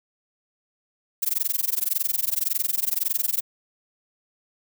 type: noise with amplitude modulation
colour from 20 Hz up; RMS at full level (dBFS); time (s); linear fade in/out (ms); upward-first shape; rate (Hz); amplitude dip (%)
violet; -21; 1.22-3.41; 10; sine; 21.8; 100
effects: none